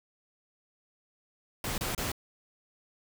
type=noise bursts; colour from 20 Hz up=pink; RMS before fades=-33 dBFS; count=3; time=1.64-2.118 s; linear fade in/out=2 ms; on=140 ms; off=29 ms; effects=none